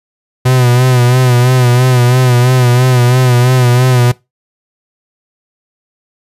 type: tone with vibrato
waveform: 45% pulse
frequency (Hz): 125.1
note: B2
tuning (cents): +23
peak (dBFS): -6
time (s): 0.45-4.12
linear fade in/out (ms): 10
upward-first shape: sine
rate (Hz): 3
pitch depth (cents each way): 52
effects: noise-tail reverb RT60 0.2 s tail -20 dB re dry + resampled to 32000 Hz